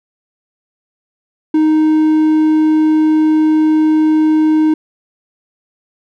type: tone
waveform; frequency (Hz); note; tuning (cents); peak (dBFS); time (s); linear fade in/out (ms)
triangle; 311.1; D#4; 0; -6; 1.54-4.74; 5
effects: none